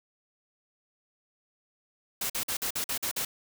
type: noise bursts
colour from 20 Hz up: white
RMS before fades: -31 dBFS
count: 8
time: 2.21-3.25 s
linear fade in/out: 5 ms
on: 88 ms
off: 48 ms
effects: none